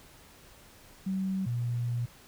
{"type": "tone pair in turn", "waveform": "sine", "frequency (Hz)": [190.6, 120.07], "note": ["G3", "B2"], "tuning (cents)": [-48, -48], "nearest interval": "minor sixth", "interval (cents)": 800, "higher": "first", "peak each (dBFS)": -28, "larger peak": "neither", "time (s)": [[1.06, 1.46], [1.46, 2.06]], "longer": "second", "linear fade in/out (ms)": 10, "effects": ["pink hiss -55 dBFS RMS until 2.27 s"]}